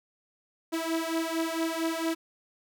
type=beating tone pair; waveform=sawtooth; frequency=324.8 / 329.2 Hz; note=E4 / E4; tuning=-26 / -2 cents; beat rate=4.4 Hz; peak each=-27 dBFS; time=0.72-2.15 s; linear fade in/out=20 ms; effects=none